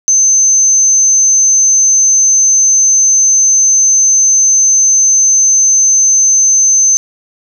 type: tone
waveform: sine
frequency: 6200 Hz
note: G8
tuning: 20 cents flat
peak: -5 dBFS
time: 0.08-6.97 s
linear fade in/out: 0 ms
effects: none